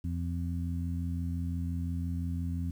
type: harmonic tone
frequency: 85.8 Hz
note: F2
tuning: 30 cents flat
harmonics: 1 / 2 / 3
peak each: -32 / -37 / -39 dBFS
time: 0.04-2.71 s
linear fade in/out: 5 ms
effects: 10-bit